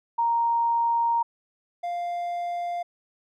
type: tone pair in turn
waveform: sine / triangle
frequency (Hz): 932.3 / 698.4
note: A#5 / F5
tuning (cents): 0 / 0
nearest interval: perfect fourth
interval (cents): 500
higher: first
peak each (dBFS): -20 / -25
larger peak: first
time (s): 0.18-1.23 / 1.83-2.83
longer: first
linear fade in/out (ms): 10
effects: none